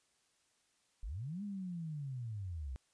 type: linear two-way sweep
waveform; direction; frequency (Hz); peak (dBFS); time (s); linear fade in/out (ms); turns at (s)
sine; up then down; 36.71 to 208.4 to 60.3; -39; 1.03-2.76; 0; 1.43
effects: white hiss -75 dBFS RMS until 2.93 s + resampled to 22050 Hz